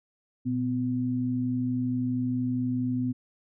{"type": "tone pair together", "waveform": "sine", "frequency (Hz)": [119.51, 252], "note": ["A#2", "B3"], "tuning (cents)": [44, 35], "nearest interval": "octave + minor second", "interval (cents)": 1291, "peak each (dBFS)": [-31, -26], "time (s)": [0.45, 3.13], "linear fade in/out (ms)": 20, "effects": []}